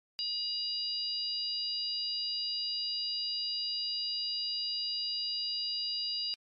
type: harmonic tone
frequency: 960 Hz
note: B5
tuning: 49 cents flat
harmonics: 3 / 4 / 5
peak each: -39 / -41 / -33 dBFS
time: 0.19-6.34 s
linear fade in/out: 0 ms
effects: MP3 64 kbps